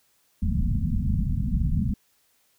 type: low-pass noise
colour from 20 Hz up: pink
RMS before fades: -24 dBFS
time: 0.42-1.94 s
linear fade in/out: 5 ms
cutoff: 240 Hz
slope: 96 dB/octave
effects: white hiss -66 dBFS RMS until 2.58 s